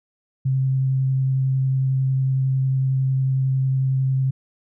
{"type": "tone with vibrato", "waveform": "sine", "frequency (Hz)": 132.6, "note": "C3", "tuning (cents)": 23, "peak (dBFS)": -17, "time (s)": [0.45, 4.31], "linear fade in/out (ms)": 10, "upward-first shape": "sine", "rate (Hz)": 11, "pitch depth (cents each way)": 9, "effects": []}